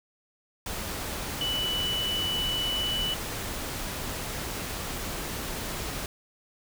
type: tone in noise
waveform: sine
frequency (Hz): 2970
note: F#7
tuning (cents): +6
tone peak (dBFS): -27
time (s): 1.41-3.14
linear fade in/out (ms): 2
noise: pink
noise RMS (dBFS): -34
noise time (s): 0.66-6.06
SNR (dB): +4
effects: none